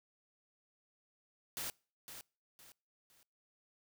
white noise with echo, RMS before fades -41 dBFS, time 1.57-1.7 s, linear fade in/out 0 ms, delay 510 ms, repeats 3, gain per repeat -9 dB, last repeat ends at 3.23 s, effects noise-tail reverb RT60 0.4 s tail -26 dB re dry

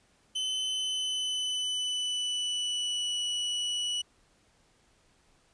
40% pulse tone with pitch glide, 3040 to 2943 Hz, F#7 to F#7, +46 to -10 cents, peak -28 dBFS, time 0.35-4.02 s, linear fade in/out 10 ms, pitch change -56 cents, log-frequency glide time 0.67-3.23 s, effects pink hiss -66 dBFS RMS until 5.53 s + resampled to 22050 Hz

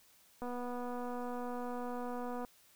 click train, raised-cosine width 1 ms, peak -29 dBFS, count 498, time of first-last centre 0.42-2.449 s, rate 245 Hz, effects white hiss -65 dBFS RMS until 2.75 s

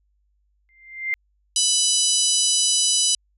sine tone with exponential growth, 2093 Hz, C7, in tune, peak -18 dBFS, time 0.69-1.14 s, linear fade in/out 0 ms, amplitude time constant 96 ms
harmonic tone, 992 Hz, B5, 7 cents sharp, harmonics 3 / 4 / 5 / 6 / 7 / 8 / 9 / 10, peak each -25 / -26 / -25 / -23 / -28 / -27 / -30 / -24 dBFS, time 1.56-3.15 s, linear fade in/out 2 ms
effects added 50 Hz sine -63 dBFS peak until 3.37 s

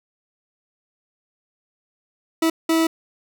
40% pulse tone bursts at uneven times, 325.4 Hz, E4, 22 cents flat, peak -15 dBFS, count 2, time 2.42-2.5 / 2.69-2.87 s, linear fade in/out 5 ms, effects none

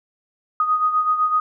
sine beating tone pair, 1244.5 / 1252.4 Hz, D#6 / D#6, 0 / +11 cents, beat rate 7.9 Hz, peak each -17 / -24 dBFS, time 0.6-1.4 s, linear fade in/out 2 ms, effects none

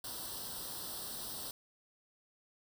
white noise with comb filter, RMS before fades -43 dBFS, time 0.04-1.51 s, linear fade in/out 2 ms, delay 0.22 ms, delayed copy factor +0.85, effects none

